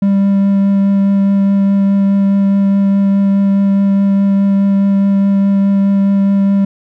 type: tone with vibrato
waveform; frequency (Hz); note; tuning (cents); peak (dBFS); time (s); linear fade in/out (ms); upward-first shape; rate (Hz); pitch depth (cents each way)
triangle; 197.6; G3; +14; -6; 0.02-6.65; 5; triangle; 4.8; 10
effects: none